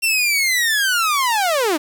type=linear sweep; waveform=sawtooth; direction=down; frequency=2734 to 279.6 Hz; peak=-12 dBFS; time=0.02-1.78 s; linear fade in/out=20 ms; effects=7-bit